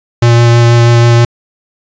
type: tone with vibrato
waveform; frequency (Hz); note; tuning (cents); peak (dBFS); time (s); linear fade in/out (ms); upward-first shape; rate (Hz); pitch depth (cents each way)
square; 118.2; A#2; +24; -4; 0.22-1.25; 5; sine; 6.2; 10
effects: resampled to 16000 Hz + 7-bit